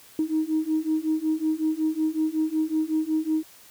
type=beating tone pair; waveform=sine; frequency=311.1 / 316.5 Hz; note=D#4 / D#4; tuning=0 / +30 cents; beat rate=5.4 Hz; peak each=-25 / -24 dBFS; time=0.19-3.43 s; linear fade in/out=2 ms; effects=tanh soft clip ceiling -15 dBFS + white hiss -51 dBFS RMS until 3.7 s